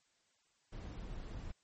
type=noise; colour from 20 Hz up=brown; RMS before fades=-45 dBFS; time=0.72-1.52 s; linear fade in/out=10 ms; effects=white hiss -75 dBFS RMS until 1.63 s + MP3 32 kbps